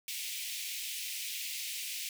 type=high-pass noise; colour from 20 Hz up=pink; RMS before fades=-39 dBFS; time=0.08-2.09 s; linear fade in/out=2 ms; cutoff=2200 Hz; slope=48 dB/octave; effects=none